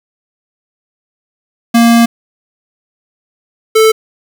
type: tone pair in turn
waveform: square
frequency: 233.1 / 440 Hz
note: A#3 / A4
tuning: 0 / 0 cents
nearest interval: major seventh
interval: 1100 cents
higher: second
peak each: -5 dBFS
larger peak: neither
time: 1.74-2.06 / 3.75-3.92 s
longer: first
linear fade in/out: 10 ms
effects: 7-bit